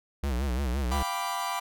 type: tone with vibrato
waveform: square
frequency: 65.3 Hz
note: C2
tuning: 3 cents flat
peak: -27 dBFS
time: 0.23-1.03 s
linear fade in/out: 5 ms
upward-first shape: sine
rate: 5.8 Hz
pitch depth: 160 cents each way
type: chord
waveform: 40% pulse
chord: G dominant seventh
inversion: third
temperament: equal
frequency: 698.5 / 784 / 987.8 / 1174.7 Hz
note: F5 / G5 / B5 / D6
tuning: 0 / 0 / 0 / 0 cents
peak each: -36 / -35 / -32 / -34 dBFS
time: 0.91-1.6 s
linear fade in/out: 10 ms
effects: none